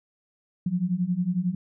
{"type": "beating tone pair", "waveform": "sine", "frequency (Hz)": [172.8, 183.8], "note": ["F3", "F#3"], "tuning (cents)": [-18, -11], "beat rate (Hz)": 11, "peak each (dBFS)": [-27, -25], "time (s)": [0.66, 1.55], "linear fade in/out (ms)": 5, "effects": []}